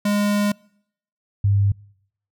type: tone pair in turn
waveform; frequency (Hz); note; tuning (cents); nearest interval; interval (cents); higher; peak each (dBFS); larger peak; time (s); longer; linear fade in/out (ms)
square / sine; 205.5 / 100.17; G#3 / G2; -18 / +38; octave; 1244; first; -18 / -14; second; 0.05-0.52 / 1.44-1.72; first; 5
effects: noise-tail reverb RT60 0.7 s tail -26 dB re dry